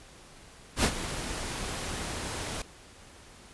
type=noise with ADSR envelope; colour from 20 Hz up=pink; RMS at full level=-23 dBFS; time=0.76-2.62 s; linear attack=76 ms; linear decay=71 ms; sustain=-12 dB; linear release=3 ms; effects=pink hiss -52 dBFS RMS until 3.53 s + resampled to 24000 Hz

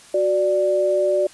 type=tone pair together; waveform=sine; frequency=370 / 588 Hz; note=F#4 / D5; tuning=0 / +2 cents; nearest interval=minor sixth; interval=802 cents; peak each=-21 / -17 dBFS; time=0.14-1.27 s; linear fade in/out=5 ms; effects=white hiss -46 dBFS RMS until 1.33 s + resampled to 24000 Hz

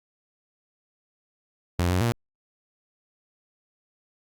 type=tone with pitch steps; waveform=sawtooth; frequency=87.8 / 91 / 117.8 Hz; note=F2 / F#2 / A#2; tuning=+10 / -28 / +19 cents; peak=-17 dBFS; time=1.79-2.12 s; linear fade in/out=0 ms; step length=110 ms; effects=Opus 48 kbps

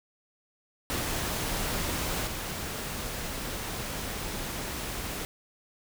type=noise with level steps; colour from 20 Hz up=pink; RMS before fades=-31 / -35 dBFS; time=0.9-5.25 s; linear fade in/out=0 ms; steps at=2.27 s; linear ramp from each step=2 ms; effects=none

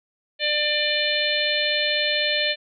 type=harmonic tone; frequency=596 Hz; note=D5; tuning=25 cents sharp; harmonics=1 / 3 / 4 / 5 / 6 / 7; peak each=-27 / -27 / -27 / -27 / -27 / -27 dBFS; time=0.39-2.56 s; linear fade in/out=50 ms; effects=none

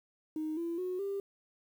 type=tone with pitch steps; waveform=sine; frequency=311.1 / 337.3 / 365.7 / 396.5 Hz; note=D#4 / E4 / F#4 / G4; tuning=0 / +40 / -20 / +20 cents; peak=-32 dBFS; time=0.36-1.2 s; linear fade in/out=2 ms; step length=210 ms; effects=tanh soft clip ceiling -28 dBFS + 10-bit

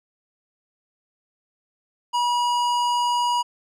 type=tone with hard clipping; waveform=sine; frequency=966 Hz; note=B5; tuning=39 cents flat; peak=-21 dBFS; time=2.13-3.43 s; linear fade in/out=20 ms; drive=14 dB; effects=none

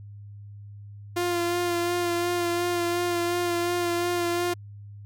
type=tone with vibrato; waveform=sawtooth; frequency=348.4 Hz; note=F4; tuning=4 cents flat; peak=-20 dBFS; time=1.16-4.54 s; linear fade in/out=10 ms; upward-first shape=sine; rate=2.8 Hz; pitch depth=21 cents each way; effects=added 102 Hz sine -40 dBFS peak until 5.05 s

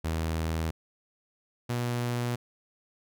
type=tone pair in turn; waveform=sawtooth; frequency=80.7 / 120.91 Hz; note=E2 / B2; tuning=-36 / -36 cents; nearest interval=perfect fifth; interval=700 cents; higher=second; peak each=-24 dBFS; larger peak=neither; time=0.04-0.71 / 1.69-2.36 s; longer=neither; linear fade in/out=10 ms; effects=none

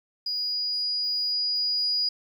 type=tone with level ramp; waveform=sine; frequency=4900 Hz; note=D#8; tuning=27 cents flat; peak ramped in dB=-26 to -22 dBFS; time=0.26-2.09 s; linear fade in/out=5 ms; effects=9-bit

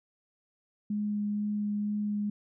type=tone with vibrato; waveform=sine; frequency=207.8 Hz; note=G#3; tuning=1 cent sharp; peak=-28 dBFS; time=0.9-2.3 s; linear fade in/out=5 ms; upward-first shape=sine; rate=2.1 Hz; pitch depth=8 cents each way; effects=none

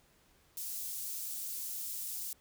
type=high-pass noise; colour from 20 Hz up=white; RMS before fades=-40 dBFS; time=0.57-2.33 s; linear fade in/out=2 ms; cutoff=6600 Hz; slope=12 dB/octave; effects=pink hiss -67 dBFS RMS until 2.4 s

